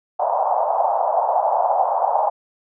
white band-pass noise, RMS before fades -19 dBFS, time 0.19-2.3 s, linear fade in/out 10 ms, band 620 to 900 Hz, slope 48 dB/octave, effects none

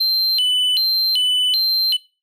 triangle tone with vibrato, 3520 Hz, A7, in tune, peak -13 dBFS, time 0-1.97 s, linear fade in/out 10 ms, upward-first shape square, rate 1.3 Hz, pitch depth 280 cents each way, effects noise-tail reverb RT60 0.3 s tail -20 dB re dry

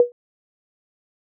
sine tone with exponential decay, 484.5 Hz, B4, 33 cents flat, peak -6 dBFS, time 0-0.12 s, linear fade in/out 1 ms, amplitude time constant 25 ms, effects none

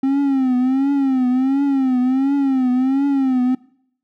triangle tone with vibrato, 265.2 Hz, C4, 23 cents sharp, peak -12 dBFS, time 0.03-3.55 s, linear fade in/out 5 ms, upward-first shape triangle, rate 1.4 Hz, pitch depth 120 cents each way, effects noise-tail reverb RT60 0.7 s tail -22 dB re dry

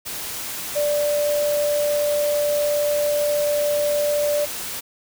sine tone in noise, 587.3 Hz, D5, in tune, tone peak -18 dBFS, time 0.75-4.46 s, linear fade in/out 20 ms, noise white, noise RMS -30 dBFS, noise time 0.05-4.81 s, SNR +9 dB, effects none

